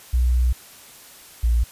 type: tone pair in turn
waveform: sine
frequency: 61.74 / 58.27 Hz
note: B1 / A#1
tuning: 0 / 0 cents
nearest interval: minor second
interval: 100 cents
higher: first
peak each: -15 dBFS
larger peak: neither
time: 0.13-0.53 / 1.43-1.64 s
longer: first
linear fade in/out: 10 ms
effects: white hiss -45 dBFS RMS until 1.71 s + resampled to 32000 Hz